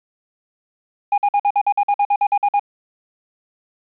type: tone bursts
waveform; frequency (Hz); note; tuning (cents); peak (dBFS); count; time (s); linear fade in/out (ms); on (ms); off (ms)
triangle; 815; G#5; -33; -11; 14; 1.12-2.596; 5; 59; 50
effects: resampled to 8000 Hz + 8-bit